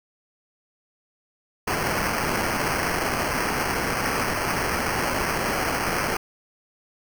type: noise with sample-and-hold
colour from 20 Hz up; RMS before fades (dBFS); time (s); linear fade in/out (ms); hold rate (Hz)
white; -25; 1.67-6.17; 5; 3675
effects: none